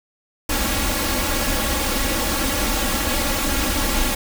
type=noise with comb filter; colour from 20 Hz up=pink; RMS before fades=-21 dBFS; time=0.49-4.15 s; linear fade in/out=5 ms; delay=3.6 ms; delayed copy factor=+0.95; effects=none